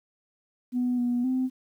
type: tone with pitch steps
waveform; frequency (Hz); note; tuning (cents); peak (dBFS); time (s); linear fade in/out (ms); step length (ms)
sine; 247.6 / 243.2 / 257.8; B3 / B3 / C4; +5 / -26 / -26; -22; 0.72-1.5; 50; 260
effects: tanh soft clip ceiling -19 dBFS + 10-bit